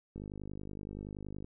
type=click train; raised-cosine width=3 ms; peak=-30 dBFS; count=66; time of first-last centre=0.16-1.445 s; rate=50.6 Hz; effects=none